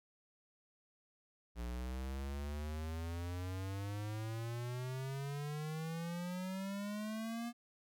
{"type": "exponential sweep", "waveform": "square", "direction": "up", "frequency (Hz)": [58.27, 239.3], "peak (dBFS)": -40, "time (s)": [1.55, 7.53], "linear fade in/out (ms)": 50, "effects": []}